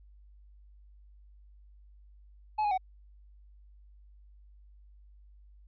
triangle tone with pitch steps, 854 / 827 / 751 Hz, G#5 / G#5 / F#5, +48 / -8 / +26 cents, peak -24 dBFS, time 2.58-2.778 s, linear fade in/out 10 ms, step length 66 ms, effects added 50 Hz sine -53 dBFS peak until 5.67 s + resampled to 11025 Hz

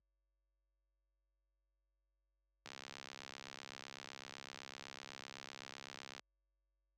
click train, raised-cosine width 0.2 ms, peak -30 dBFS, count 241, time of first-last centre 2.66-6.195 s, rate 67.9 Hz, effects added 50 Hz sine -65 dBFS peak until 6.97 s + high-pass 150 Hz 12 dB/octave

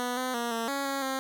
10% pulse tone with pitch steps, 246.6 / 255.2 / 236.4 / 229 / 277.8 / 274.6 / 265.7 Hz, B3 / C4 / A#3 / A#3 / C#4 / C#4 / C4, -2 / -43 / +24 / -31 / +4 / -16 / +27 cents, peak -21 dBFS, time 0-1.19 s, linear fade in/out 0 ms, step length 170 ms, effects none

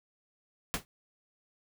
pink noise with exponential decay, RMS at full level -27 dBFS, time 0.74-0.85 s, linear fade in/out 0 ms, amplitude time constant 22 ms, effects none

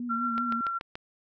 sine tone with vibrato, 236.8 Hz, A#3, 27 cents sharp, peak -31 dBFS, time 0-0.61 s, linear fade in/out 2 ms, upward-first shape sine, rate 5.1 Hz, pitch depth 51 cents each way
sine tone with tremolo, 1364 Hz, F6, 41 cents flat, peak -26 dBFS, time 0.09-0.79 s, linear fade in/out 20 ms, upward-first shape sine, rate 7.5 Hz, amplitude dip 35%
click train, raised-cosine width 0.3 ms, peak -21 dBFS, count 5, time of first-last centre 0.38-0.955 s, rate 6.96 Hz
effects none

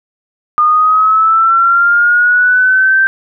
sine linear sweep, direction up, 1214 to 1568 Hz, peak -6 dBFS, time 0.58-3.07 s, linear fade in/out 0 ms, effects none

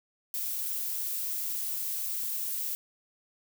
violet noise, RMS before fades -33 dBFS, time 0.34-2.75 s, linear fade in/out 0 ms, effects none

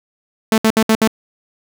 sawtooth tone bursts, 220.7 Hz, A3, 5 cents sharp, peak -6 dBFS, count 5, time 0.52-1.076 s, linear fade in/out 2 ms, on 60 ms, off 64 ms, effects none

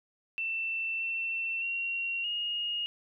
sine tone with pitch steps, 2677 / 2693 / 2745 / 2861 Hz, E7 / E7 / F7 / F7, +26 / +36 / -31 / +41 cents, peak -30 dBFS, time 0.38-2.86 s, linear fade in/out 0 ms, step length 620 ms, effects none

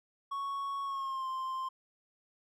triangle tone with pitch glide, 1109 to 1048 Hz, C#6 to C6, 0 to +2 cents, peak -32 dBFS, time 0.31-1.69 s, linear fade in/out 10 ms, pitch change -98 cents, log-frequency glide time 0.84-1.27 s, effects none

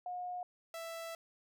sine / sawtooth tone pair in turn, 720 / 661.5 Hz, F#5 / E5, -47 / +6 cents, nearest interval minor second, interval 147 cents, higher first, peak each -38 / -38 dBFS, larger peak neither, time 0.06-0.43 / 0.74-1.15 s, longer second, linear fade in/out 2 ms, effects none

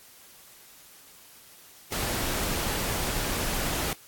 pink noise, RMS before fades -29 dBFS, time 1.92-3.93 s, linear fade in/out 2 ms, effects white hiss -52 dBFS RMS until 4.07 s + AAC 64 kbps

